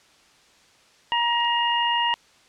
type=harmonic tone; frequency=946 Hz; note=A#5; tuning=25 cents sharp; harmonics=1 / 2 / 3; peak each=-22 / -28 / -24 dBFS; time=1.12-2.14 s; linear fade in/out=0 ms
type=clicks; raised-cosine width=0.2 ms; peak=-29 / -27 dBFS; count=2; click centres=1.404 / 1.447 s
effects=white hiss -56 dBFS RMS until 2.48 s + low-pass 6000 Hz 12 dB/octave